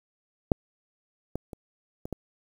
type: clicks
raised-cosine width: 2 ms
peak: -6 / -17 / -25 / -22 / -18 dBFS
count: 5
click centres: 0.518 / 1.356 / 1.532 / 2.055 / 2.127 s
effects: 8-bit